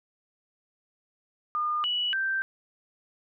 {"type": "tone with pitch steps", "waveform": "sine", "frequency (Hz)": [1214, 2942, 1565], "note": ["D#6", "F#7", "G6"], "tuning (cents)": [-43, -11, -3], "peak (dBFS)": -25, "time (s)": [1.55, 2.42], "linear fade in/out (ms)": 0, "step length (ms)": 290, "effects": []}